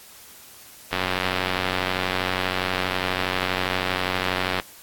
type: click train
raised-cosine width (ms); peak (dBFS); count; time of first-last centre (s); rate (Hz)
0.3; -6; 340; 0.93-4.599; 92.4
effects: white hiss -46 dBFS RMS until 4.82 s + AAC 64 kbps